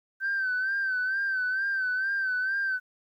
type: tone with vibrato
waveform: sine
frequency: 1545 Hz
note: G6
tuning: 26 cents flat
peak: -24 dBFS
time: 0.2-2.8 s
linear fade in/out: 50 ms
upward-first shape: sine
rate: 2.2 Hz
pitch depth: 61 cents each way
effects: tanh soft clip ceiling -22 dBFS + 11-bit